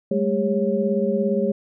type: tone cluster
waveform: sine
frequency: 197.4 / 214.7 / 403 / 550 Hz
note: G3 / A3 / G4 / C#5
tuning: +12 / -42 / +48 / -14 cents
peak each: -24 dBFS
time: 0.11-1.52 s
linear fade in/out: 5 ms
effects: none